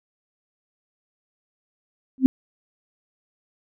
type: tone with exponential growth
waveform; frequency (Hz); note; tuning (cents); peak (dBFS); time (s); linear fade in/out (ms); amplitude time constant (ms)
sine; 261.6; C4; 0; -5; 2.18-2.26; 0; 16
effects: none